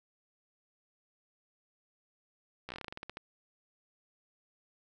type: slowing click train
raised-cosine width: 0.3 ms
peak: -25 dBFS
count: 14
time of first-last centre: 2.69-3.171 s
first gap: 14 ms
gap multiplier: 1.15
effects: none

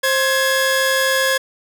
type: tone pair together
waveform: sawtooth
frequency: 529 / 1679.5 Hz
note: C5 / G#6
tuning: +19 / +19 cents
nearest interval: octave + minor sixth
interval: 2000 cents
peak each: -14 dBFS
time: 0.03-1.38 s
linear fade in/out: 10 ms
effects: none

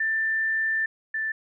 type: tone pair in turn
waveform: sine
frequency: 1778 / 1764.7 Hz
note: A6 / A6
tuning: +18 / +5 cents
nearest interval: unison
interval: 13 cents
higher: first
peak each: -22 / -25 dBFS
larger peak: first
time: 0-0.86 / 1.14-1.32 s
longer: first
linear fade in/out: 5 ms
effects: none

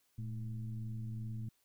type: tone with frequency modulation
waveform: sine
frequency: 113.3 Hz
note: A#2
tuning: 49 cents flat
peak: -38 dBFS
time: 0.18-1.49 s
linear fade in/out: 5 ms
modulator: 102 Hz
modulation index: 0.7
effects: white hiss -75 dBFS RMS until 1.64 s

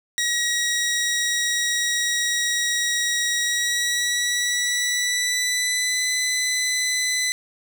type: tone with pitch glide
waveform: 15% pulse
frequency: 1904 to 2007 Hz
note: A#6 to B6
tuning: +36 to +27 cents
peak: -14 dBFS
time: 0.18-7.32 s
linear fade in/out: 0 ms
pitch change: +91 cents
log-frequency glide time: 3.38-6.07 s
effects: none

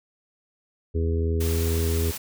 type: harmonic tone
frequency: 82.2 Hz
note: E2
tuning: 4 cents flat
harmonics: 1 / 2 / 3 / 4 / 5 / 6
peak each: -22 / -37 / -33 / -36 / -29 / -40 dBFS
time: 0.94-2.12 s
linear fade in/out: 20 ms
type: noise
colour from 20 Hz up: white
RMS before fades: -34 dBFS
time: 1.4-2.18 s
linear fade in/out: 10 ms
effects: none

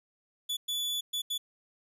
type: tone bursts at uneven times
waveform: 40% pulse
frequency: 3451 Hz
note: A7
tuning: 34 cents flat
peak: -29 dBFS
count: 4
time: 0.49-0.57 / 0.68-1.01 / 1.13-1.22 / 1.3-1.38 s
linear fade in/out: 10 ms
effects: none

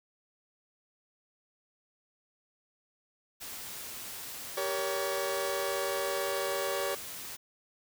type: noise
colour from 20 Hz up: white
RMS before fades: -42 dBFS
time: 3.4-7.37 s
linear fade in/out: 20 ms
type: chord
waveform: sawtooth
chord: G diminished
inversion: none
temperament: just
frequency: 392 / 470.4 / 564.5 Hz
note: G4 / Bb4 / Db5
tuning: 0 / +16 / +31 cents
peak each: -32 / -34 / -29 dBFS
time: 4.57-6.95 s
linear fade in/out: 5 ms
effects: none

